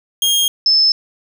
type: tone pair in turn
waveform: sawtooth / sine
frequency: 3239 / 5249 Hz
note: G#7 / E8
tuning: -44 / -8 cents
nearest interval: minor sixth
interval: 836 cents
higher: second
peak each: -9 dBFS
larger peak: neither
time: 0.22-0.48 / 0.66-0.92 s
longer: neither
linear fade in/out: 2 ms
effects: none